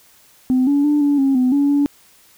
sine tone with pitch steps, 256.1 / 284.8 / 294.8 / 287 / 271.6 / 253.2 / 283.6 / 285.9 Hz, C4 / C#4 / D4 / D4 / C#4 / B3 / C#4 / D4, -37 / +47 / +7 / -40 / -35 / +43 / +40 / -46 cents, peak -11 dBFS, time 0.5-1.86 s, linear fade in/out 0 ms, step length 170 ms, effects tanh soft clip ceiling -9 dBFS + white hiss -51 dBFS RMS until 2.37 s

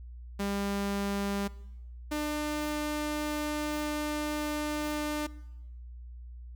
sawtooth tone pair in turn, 200 / 299.7 Hz, G3 / D4, +35 / +35 cents, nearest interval perfect fifth, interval 700 cents, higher second, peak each -26 dBFS, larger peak neither, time 0.39-1.48 / 2.11-5.27 s, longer second, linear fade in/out 10 ms, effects noise-tail reverb RT60 0.9 s tail -20 dB re dry + added 60 Hz sine -42 dBFS peak until 6.55 s

